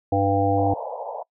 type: harmonic tone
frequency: 99 Hz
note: G2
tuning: 18 cents sharp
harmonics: 1 / 3 / 5 / 7 / 8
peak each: -24 / -24 / -24 / -24 / -24 dBFS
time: 0.12-0.74 s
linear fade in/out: 5 ms
type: band-pass noise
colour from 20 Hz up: white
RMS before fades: -32 dBFS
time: 0.57-1.23 s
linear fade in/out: 5 ms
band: 470 to 940 Hz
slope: 96 dB/octave
effects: noise-tail reverb RT60 0.1 s tail -25 dB re dry